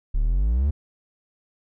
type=exponential sweep; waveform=triangle; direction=up; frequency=33.08 to 77 Hz; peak=-16 dBFS; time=0.14-0.71 s; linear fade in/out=10 ms; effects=none